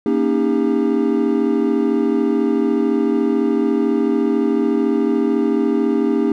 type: chord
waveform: triangle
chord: Eb dominant seventh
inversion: second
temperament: equal with one note detuned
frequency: 233.1 / 277.2 / 311.1 / 401.9 Hz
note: Bb3 / Db4 / Eb4 / G4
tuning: 0 / 0 / 0 / +43 cents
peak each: -18 dBFS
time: 0.06-6.32 s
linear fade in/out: 2 ms
effects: none